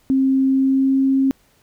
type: tone with pitch glide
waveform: sine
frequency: 266.5 to 268.5 Hz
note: C4 to C4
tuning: +32 to +45 cents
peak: -13 dBFS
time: 0.1-1.31 s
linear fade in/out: 0 ms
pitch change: +13 cents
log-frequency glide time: 0.45-0.98 s
effects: pink hiss -58 dBFS RMS until 1.62 s